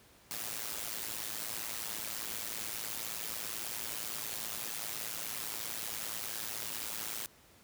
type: noise with amplitude modulation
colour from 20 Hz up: white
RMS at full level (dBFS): -36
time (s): 0.31-7.26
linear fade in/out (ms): 0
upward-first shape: sine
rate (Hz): 110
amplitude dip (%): 80
effects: pink hiss -61 dBFS RMS until 7.63 s + high-pass 60 Hz 12 dB/octave